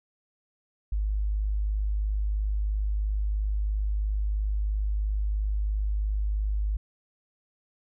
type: tone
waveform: sine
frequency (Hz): 51.5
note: G#1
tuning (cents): -14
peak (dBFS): -24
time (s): 0.92-6.77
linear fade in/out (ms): 5
effects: none